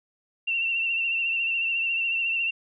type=tone with vibrato; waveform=sine; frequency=2721 Hz; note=F7; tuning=46 cents flat; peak=-23 dBFS; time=0.47-2.51 s; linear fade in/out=10 ms; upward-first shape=sine; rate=14 Hz; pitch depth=40 cents each way; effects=none